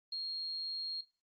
sine tone, 4254 Hz, C8, 28 cents sharp, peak -36 dBFS, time 0.12-1.01 s, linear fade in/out 5 ms, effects noise-tail reverb RT60 0.3 s tail -21 dB re dry + Opus 32 kbps

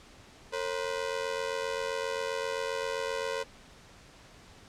sawtooth ring-modulated tone, 498 Hz, B4, 14 cents sharp, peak -24 dBFS, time 0.52-3.44 s, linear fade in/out 20 ms, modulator 43.8 Hz, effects pink hiss -54 dBFS RMS until 4.68 s + low-pass 7000 Hz 12 dB/octave

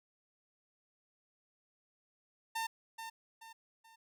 sawtooth tone with echo, 903 Hz, A5, 45 cents sharp, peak -31 dBFS, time 2.55-2.67 s, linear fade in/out 10 ms, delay 430 ms, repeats 3, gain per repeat -8 dB, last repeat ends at 3.96 s, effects none

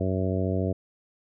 harmonic tone, 93.9 Hz, F#2, 26 cents sharp, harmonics 1 / 2 / 3 / 4 / 5 / 6 / 7, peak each -27 / -30 / -32 / -33 / -34 / -35 / -35 dBFS, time 0-0.73 s, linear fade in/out 10 ms, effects none

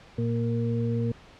harmonic tone, 116.54 Hz, A#2, in tune, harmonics 1 / 2 / 4, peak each -26 / -29 / -32 dBFS, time 0.18-1.12 s, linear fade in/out 5 ms, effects pink hiss -51 dBFS RMS until 1.39 s + low-pass 4000 Hz 12 dB/octave

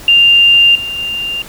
sine tone with level steps, 2794 Hz, F7, in tune, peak -4 / -18 / -16 dBFS, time 0.08-1.42 s, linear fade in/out 2 ms, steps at 0.75 / 0.98 s, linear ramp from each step 5 ms, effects pink hiss -33 dBFS RMS until 1.48 s

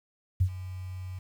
sine tone with ADSR envelope, 92.4 Hz, F#2, 2 cents flat, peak -18 dBFS, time 0.4-1.19 s, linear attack 13 ms, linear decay 75 ms, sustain -17 dB, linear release 6 ms, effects 9-bit

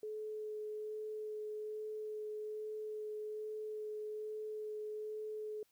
sine tone with vibrato, 428 Hz, A4, 48 cents flat, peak -40 dBFS, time 0.03-5.63 s, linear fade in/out 2 ms, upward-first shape sine, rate 1.2 Hz, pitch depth 9 cents each way, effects white hiss -75 dBFS RMS until 5.71 s

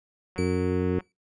click train, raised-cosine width 0.5 ms, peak -27 dBFS, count 120, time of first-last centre 0.36-1.007 s, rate 184 Hz
sawtooth tone with exponential decay, 2303 Hz, D7, 34 cents flat, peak -32 dBFS, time 0.38-1.12 s, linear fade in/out 1 ms, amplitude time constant 160 ms
harmonic tone, 91 Hz, F#2, 28 cents flat, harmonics 1 / 2 / 3 / 4 / 5, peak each -29 / -29 / -29 / -29 / -29 dBFS, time 0.38-0.99 s, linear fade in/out 5 ms
effects noise-tail reverb RT60 0.2 s tail -23 dB re dry + resampled to 22050 Hz

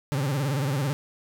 40% pulse tone with vibrato, 138.59 Hz, C#3, in tune, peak -23 dBFS, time 0.12-0.93 s, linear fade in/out 0 ms, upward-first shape sine, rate 18 Hz, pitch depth 140 cents each way, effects none

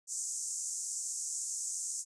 pink band-pass noise, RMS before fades -38 dBFS, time 0.07-2.05 s, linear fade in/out 50 ms, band 6400 to 8500 Hz, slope 48 dB/octave, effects none

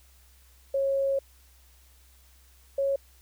sine tone pair in turn, 547 / 550.8 Hz, C#5 / C#5, -23 / -11 cents, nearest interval unison, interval 12 cents, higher second, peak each -23 dBFS, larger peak neither, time 0.74-1.19 / 2.78-2.96 s, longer first, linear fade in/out 5 ms, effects added 64 Hz sine -56 dBFS peak until 3.21 s + white hiss -61 dBFS RMS until 3.21 s

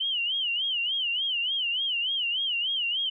sine tone with vibrato, 3000 Hz, F#7, 23 cents sharp, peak -25 dBFS, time 0-3.1 s, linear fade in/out 10 ms, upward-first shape sine, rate 3.4 Hz, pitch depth 150 cents each way, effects none

